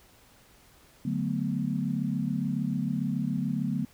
sine chord, B minor seventh, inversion first, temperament equal, 146.83 / 185 / 220 / 246.9 Hz, D3 / F#3 / A3 / B3, 0 / 0 / 0 / 0 cents, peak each -32 dBFS, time 1.05-3.85 s, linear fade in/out 5 ms, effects pink hiss -58 dBFS RMS until 3.93 s

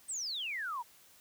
sine exponential sweep, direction down, 8630 to 900 Hz, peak -35 dBFS, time 0.08-0.83 s, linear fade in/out 20 ms, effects white hiss -61 dBFS RMS until 1.2 s

